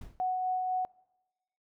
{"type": "noise with exponential decay", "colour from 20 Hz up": "brown", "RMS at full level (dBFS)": -39, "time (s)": [0.01, 0.28], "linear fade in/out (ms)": 5, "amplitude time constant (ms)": 57}
{"type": "tone with tremolo", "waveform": "sine", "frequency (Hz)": 740, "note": "F#5", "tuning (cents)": 0, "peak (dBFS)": -27, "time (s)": [0.2, 0.85], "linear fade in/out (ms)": 0, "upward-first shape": "sine", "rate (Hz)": 4, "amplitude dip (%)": 25}
{"effects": ["noise-tail reverb RT60 1.0 s tail -23 dB re dry"]}